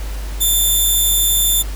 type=tone; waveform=5% pulse; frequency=3548 Hz; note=A7; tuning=14 cents sharp; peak=-5 dBFS; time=0.4-1.63 s; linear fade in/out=20 ms; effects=added 50 Hz sine -22 dBFS peak until 1.75 s + pink hiss -35 dBFS RMS until 1.75 s